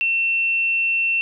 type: tone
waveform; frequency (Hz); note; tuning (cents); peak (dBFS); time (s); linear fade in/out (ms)
sine; 2700; E7; +41; -17; 0.01-1.21; 0
effects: none